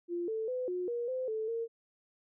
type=tone with pitch steps; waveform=sine; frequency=346.9 / 442.3 / 505 / 360.8 / 475.9 / 514 / 438.2 / 459.4 Hz; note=F4 / A4 / B4 / F#4 / A#4 / C5 / A4 / A#4; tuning=-12 / +9 / +39 / -44 / +36 / -31 / -7 / -25 cents; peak=-32 dBFS; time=0.08-1.68 s; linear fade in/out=50 ms; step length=200 ms; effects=none